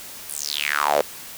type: tone with high-pass filter sweep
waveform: sawtooth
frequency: 73.42 Hz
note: D2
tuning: in tune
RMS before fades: -23 dBFS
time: 0.29-1.01 s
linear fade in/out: 0 ms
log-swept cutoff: 11000 to 500 Hz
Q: 5.9
effects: white hiss -38 dBFS RMS until 1.37 s